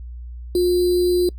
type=tone with sample-and-hold; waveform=sine; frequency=356.3 Hz; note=F4; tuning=35 cents sharp; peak=-14 dBFS; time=0.55-1.29 s; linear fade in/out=2 ms; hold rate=4410 Hz; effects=noise-tail reverb RT60 0.1 s tail -24 dB re dry + added 60 Hz sine -31 dBFS peak until 1.38 s